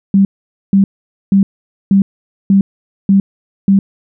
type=tone bursts; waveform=sine; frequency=196 Hz; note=G3; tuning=in tune; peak=-5 dBFS; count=7; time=0.14-3.79 s; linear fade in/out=2 ms; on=110 ms; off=480 ms; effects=none